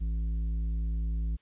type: tone with tanh clipping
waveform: sine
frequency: 55 Hz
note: A1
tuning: in tune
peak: -29 dBFS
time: 0-1.37 s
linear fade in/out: 20 ms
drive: 8 dB
effects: white hiss -69 dBFS RMS until 1.41 s + resampled to 8000 Hz